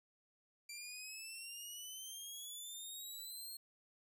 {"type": "exponential sweep", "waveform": "15% pulse", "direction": "up", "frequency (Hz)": [2349, 4264], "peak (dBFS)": -40, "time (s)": [0.69, 3.57], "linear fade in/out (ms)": 5, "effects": []}